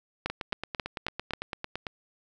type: two click trains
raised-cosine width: 0.3 ms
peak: -13 / -17 dBFS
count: 5 / 15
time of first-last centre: 0.26-1.335 / 0.3-1.868 s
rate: 3.72 / 8.93 Hz
effects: none